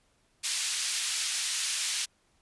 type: band-pass noise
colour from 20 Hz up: white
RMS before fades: -31 dBFS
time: 0.43-2.06 s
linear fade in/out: 20 ms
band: 2300 to 8000 Hz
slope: 12 dB/octave
effects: pink hiss -69 dBFS RMS until 2.41 s + resampled to 24000 Hz